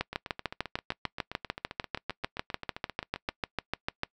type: two click trains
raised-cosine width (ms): 0.3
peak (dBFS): -13 / -21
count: 28 / 25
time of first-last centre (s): 0.01-4.034 / 0.13-3.292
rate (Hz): 6.71 / 7.59
effects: noise-tail reverb RT60 0.1 s tail -23 dB re dry